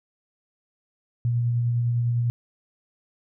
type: tone with tremolo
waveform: sine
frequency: 119.3 Hz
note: A#2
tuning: 41 cents sharp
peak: -19 dBFS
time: 1.25-2.3 s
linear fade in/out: 0 ms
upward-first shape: triangle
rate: 9.9 Hz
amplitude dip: 25%
effects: none